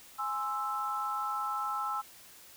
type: chord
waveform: sine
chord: Ab augmented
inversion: none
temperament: equal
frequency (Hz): 830.6 / 1046.5 / 1318.5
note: Ab5 / C6 / E6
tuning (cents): 0 / 0 / 0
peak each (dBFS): -37 / -39 / -33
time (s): 0.18-2.02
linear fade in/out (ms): 20
effects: white hiss -54 dBFS RMS until 2.56 s